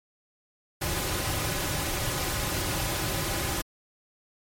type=noise with comb filter; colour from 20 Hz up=pink; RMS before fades=-29 dBFS; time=0.81-3.62 s; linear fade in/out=10 ms; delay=4.4 ms; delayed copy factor=-0.55; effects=MP3 64 kbps